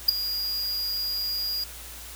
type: tone with ADSR envelope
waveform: square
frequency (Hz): 4848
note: D#8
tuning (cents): -46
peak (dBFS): -11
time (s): 0.08-1.64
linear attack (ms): 10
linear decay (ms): 7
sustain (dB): -16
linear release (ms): 4
effects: added 59 Hz sine -45 dBFS peak until 2.15 s + white hiss -42 dBFS RMS until 2.15 s